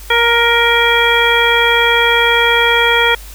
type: harmonic tone with a mistuned harmonic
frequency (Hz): 470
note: A#4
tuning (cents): +14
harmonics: 1 / 2 / 3 / 4 / 5 / 7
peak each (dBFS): -16 / -16 / -16 / -16 / -16 / -16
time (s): 0.1-3.15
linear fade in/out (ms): 5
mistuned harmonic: 2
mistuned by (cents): -18
effects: added 50 Hz sine -31 dBFS peak until 3.34 s + white hiss -37 dBFS RMS until 3.34 s